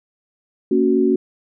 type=chord; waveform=sine; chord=F# major; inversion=first; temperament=just; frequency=231.2 / 277.5 / 370 Hz; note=A#3 / C#4 / F#4; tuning=-14 / +2 / 0 cents; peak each=-19 / -18 / -16 dBFS; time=0.71-1.16 s; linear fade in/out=5 ms; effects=none